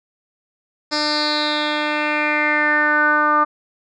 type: tone with low-pass filter sweep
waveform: 10% pulse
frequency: 300 Hz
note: D4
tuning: 37 cents sharp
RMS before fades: -18 dBFS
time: 0.91-3.45 s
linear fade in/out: 20 ms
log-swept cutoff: 5300 to 1200 Hz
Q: 5.8
effects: none